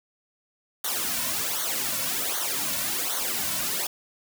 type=noise with flanger; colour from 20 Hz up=white; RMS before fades=-28 dBFS; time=0.84-3.87 s; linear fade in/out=5 ms; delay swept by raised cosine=0.39 to 2.49 ms; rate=1.3 Hz; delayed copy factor=-0.8; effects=none